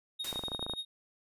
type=tone with tremolo; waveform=triangle; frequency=3729 Hz; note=A#7; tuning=in tune; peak=-31 dBFS; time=0.19-0.85 s; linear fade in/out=10 ms; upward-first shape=triangle; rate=12 Hz; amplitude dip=90%
type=noise with exponential decay; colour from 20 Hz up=white; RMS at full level=-38 dBFS; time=0.24-0.67 s; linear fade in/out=5 ms; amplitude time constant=92 ms
type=clicks; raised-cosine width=1 ms; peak=-25 dBFS; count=12; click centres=0.328 / 0.359 / 0.393 / 0.437 / 0.483 / 0.518 / 0.548 / 0.594 / 0.627 / 0.665 / 0.697 / 0.736 s
effects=resampled to 32000 Hz